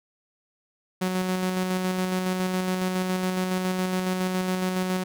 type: tone with tremolo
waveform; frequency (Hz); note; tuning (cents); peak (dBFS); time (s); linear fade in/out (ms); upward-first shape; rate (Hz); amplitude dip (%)
sawtooth; 184.7; F#3; -3; -19; 1.01-5.04; 10; square; 7.2; 30
effects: none